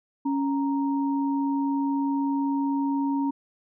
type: tone pair together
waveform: sine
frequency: 277.2 / 932.4 Hz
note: C#4 / A#5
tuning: 0 / 0 cents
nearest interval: octave + major sixth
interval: 2100 cents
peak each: -23 / -31 dBFS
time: 0.25-3.31 s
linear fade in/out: 10 ms
effects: none